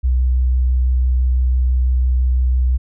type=tone with vibrato; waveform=sine; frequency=63 Hz; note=B1; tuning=35 cents sharp; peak=-12 dBFS; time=0.03-2.78 s; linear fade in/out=20 ms; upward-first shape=sine; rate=6 Hz; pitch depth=9 cents each way; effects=none